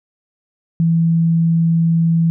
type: tone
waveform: sine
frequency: 165.6 Hz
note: E3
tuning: 8 cents sharp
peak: -11 dBFS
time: 0.8-2.3 s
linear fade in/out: 0 ms
effects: none